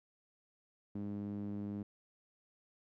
sawtooth tone with band-pass filter, 102.1 Hz, G#2, 29 cents flat, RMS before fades -41 dBFS, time 0.95-1.83 s, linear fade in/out 5 ms, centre 240 Hz, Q 2.9, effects none

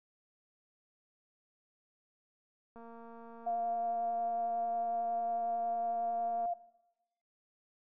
click train, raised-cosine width 1 ms, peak -39 dBFS, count 855, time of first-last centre 2.76-6.457 s, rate 231 Hz
sine tone with vibrato, 698.5 Hz, F5, in tune, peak -31 dBFS, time 3.46-6.54 s, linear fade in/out 10 ms, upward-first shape sine, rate 11 Hz, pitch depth 15 cents each way
effects noise-tail reverb RT60 0.9 s tail -17 dB re dry

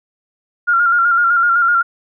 sine tone with vibrato, 1396 Hz, F6, 1 cent flat, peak -10 dBFS, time 0.67-1.83 s, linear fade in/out 20 ms, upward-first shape square, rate 7.9 Hz, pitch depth 35 cents each way, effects none

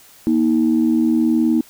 sine tone pair together, 237.5 / 317 Hz, A#3 / D#4, +33 / +32 cents, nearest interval perfect fourth, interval 499 cents, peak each -15 dBFS, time 0.27-1.61 s, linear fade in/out 0 ms, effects tanh soft clip ceiling -6 dBFS + white hiss -47 dBFS RMS until 1.69 s

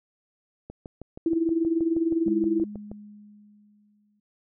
click train, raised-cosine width 2 ms, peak -25 dBFS, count 15, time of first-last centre 0.7-2.915 s, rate 6.32 Hz
sine tone with tremolo, 329.6 Hz, E4, in tune, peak -18 dBFS, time 1.26-2.64 s, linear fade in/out 2 ms, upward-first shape sine, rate 20 Hz, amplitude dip 70%
sine tone with exponential decay, 208 Hz, G#3, 3 cents sharp, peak -26 dBFS, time 2.26-4.2 s, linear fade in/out 5 ms, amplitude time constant 420 ms
effects none

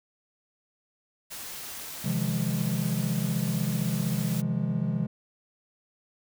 white noise, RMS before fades -39 dBFS, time 1.3-4.42 s, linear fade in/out 20 ms
triangle chord, F minor seventh, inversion second, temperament equal with one note detuned, 130.81 / 158.83 / 174.61 / 207.7 Hz, C3 / Eb3 / F3 / Ab3, 0 / +36 / 0 / 0 cents, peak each -29 dBFS, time 2.04-5.07 s, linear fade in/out 10 ms
effects none

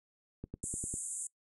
click train, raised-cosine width 3 ms, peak -28 dBFS, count 6, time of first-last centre 0.44-0.94 s, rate 10 Hz
white band-pass noise, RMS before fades -40 dBFS, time 0.63-1.27 s, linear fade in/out 2 ms, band 7000 to 9900 Hz, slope 96 dB/octave
effects noise-tail reverb RT60 0.1 s tail -22 dB re dry

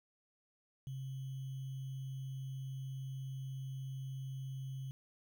sine tone with sample-and-hold, 133.2 Hz, C3, 31 cents sharp, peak -40 dBFS, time 0.87-4.91 s, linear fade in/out 0 ms, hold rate 3150 Hz, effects none

